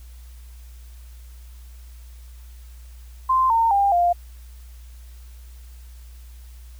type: tone with pitch steps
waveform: sine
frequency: 1042 / 912.4 / 798.9 / 699.5 Hz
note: C6 / A#5 / G5 / F5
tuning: -7 / -37 / +33 / +3 cents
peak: -15 dBFS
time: 3.29-4.13 s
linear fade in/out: 10 ms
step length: 210 ms
effects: added 60 Hz sine -39 dBFS peak until 6.79 s + white hiss -55 dBFS RMS until 6.79 s